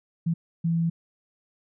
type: tone bursts at uneven times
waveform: sine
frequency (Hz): 166.6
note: E3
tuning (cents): +19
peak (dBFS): -21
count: 2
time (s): 0.26-0.34 / 0.64-0.9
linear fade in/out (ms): 10
effects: none